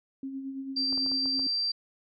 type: tone with tremolo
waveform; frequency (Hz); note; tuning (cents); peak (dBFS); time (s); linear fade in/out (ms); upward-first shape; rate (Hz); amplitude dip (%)
sine; 269.4; C#4; -49; -32; 0.23-1.47; 2; sine; 9; 45
type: tone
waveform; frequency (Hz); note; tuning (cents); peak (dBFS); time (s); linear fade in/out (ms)
sine; 4699; D8; 0; -26; 0.76-1.72; 10
type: clicks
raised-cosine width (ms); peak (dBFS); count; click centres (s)
1; -30; 6; 0.927 / 0.977 / 1.063 / 1.117 / 1.258 / 1.394
effects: none